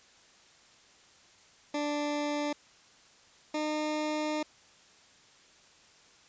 20% pulse tone pair in turn, 293.7 / 304.6 Hz, D4 / D#4, 0 / -37 cents, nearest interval minor second, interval 63 cents, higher second, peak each -25 dBFS, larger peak neither, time 1.74-2.53 / 3.54-4.43 s, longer second, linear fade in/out 5 ms, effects white hiss -59 dBFS RMS until 6.28 s + resampled to 16000 Hz

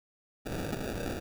blue noise with sample-and-hold, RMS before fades -35 dBFS, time 0.45-1.2 s, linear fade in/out 20 ms, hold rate 1050 Hz, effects none

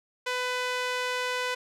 sawtooth tone with band-pass filter, 500 Hz, B4, 21 cents sharp, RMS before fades -30 dBFS, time 0.26-1.55 s, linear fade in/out 10 ms, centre 2300 Hz, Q 0.63, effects none

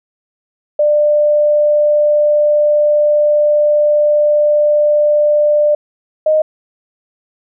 sine tone pair in turn, 595 / 620 Hz, D5 / D#5, +22 / -6 cents, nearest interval minor second, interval 72 cents, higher second, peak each -8 dBFS, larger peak neither, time 0.79-5.75 / 6.26-6.42 s, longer first, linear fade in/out 5 ms, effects none

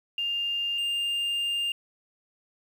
sine / triangle tone pair in turn, 2804 / 2804 Hz, F7 / F7, +6 / +6 cents, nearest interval unison, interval 0 cents, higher neither, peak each -26 / -24 dBFS, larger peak second, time 0.18-0.78 / 0.78-1.72 s, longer second, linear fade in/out 2 ms, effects 9-bit

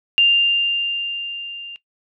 sine tone with level ramp, 2794 Hz, F7, in tune, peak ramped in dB -9 to -31 dBFS, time 0.18-1.76 s, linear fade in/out 0 ms, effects noise-tail reverb RT60 0.1 s tail -18 dB re dry

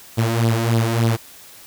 sawtooth tone with flanger, 114.8 Hz, A#2, 26 cents flat, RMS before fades -18 dBFS, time 0.17-1.17 s, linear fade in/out 20 ms, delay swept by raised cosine 0.21 to 3.21 ms, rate 3.4 Hz, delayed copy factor +0.7, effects white hiss -43 dBFS RMS until 1.66 s

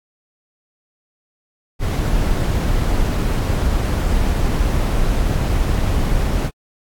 brown noise, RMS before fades -17 dBFS, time 1.79-6.51 s, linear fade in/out 50 ms, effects AAC 64 kbps

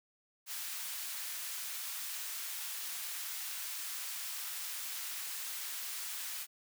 white high-pass noise, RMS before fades -41 dBFS, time 0.46-6.47 s, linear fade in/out 50 ms, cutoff 1200 Hz, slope 12 dB/octave, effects none

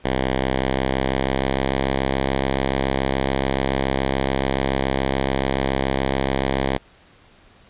5% pulse tone with pitch glide, 65.41 to 67.02 Hz, C2 to C2, 0 to +42 cents, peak -8 dBFS, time 0.04-6.78 s, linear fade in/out 10 ms, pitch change +42 cents, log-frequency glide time 0.29-1.8 s, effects pink hiss -52 dBFS RMS until 7.69 s + resampled to 8000 Hz

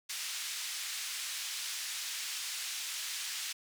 white band-pass noise, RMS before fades -39 dBFS, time 0.09-3.53 s, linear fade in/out 10 ms, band 2000 to 7000 Hz, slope 12 dB/octave, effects none

